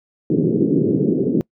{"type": "band-pass noise", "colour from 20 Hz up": "white", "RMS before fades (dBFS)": -17, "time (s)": [0.3, 1.41], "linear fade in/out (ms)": 0, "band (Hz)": [130, 420], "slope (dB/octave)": 48, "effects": ["noise-tail reverb RT60 0.1 s tail -24 dB re dry"]}